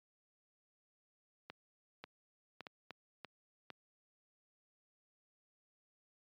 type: clicks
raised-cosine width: 0.3 ms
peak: -30 dBFS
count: 7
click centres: 1.5 / 2.04 / 2.607 / 2.668 / 2.907 / 3.247 / 3.703 s
effects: high-pass 150 Hz 12 dB/octave + MP3 96 kbps